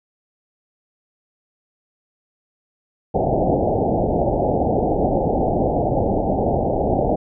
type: low-pass noise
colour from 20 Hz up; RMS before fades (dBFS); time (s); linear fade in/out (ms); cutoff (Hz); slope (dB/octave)
white; -19; 3.14-7.16; 10; 810; 96
effects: none